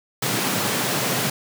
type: high-pass noise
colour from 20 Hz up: pink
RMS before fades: -23 dBFS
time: 0.22-1.3 s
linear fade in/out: 5 ms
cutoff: 110 Hz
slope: 96 dB/octave
effects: none